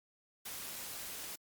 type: noise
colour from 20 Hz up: white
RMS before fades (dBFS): -44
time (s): 0.45-1.36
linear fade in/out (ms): 10
effects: Opus 48 kbps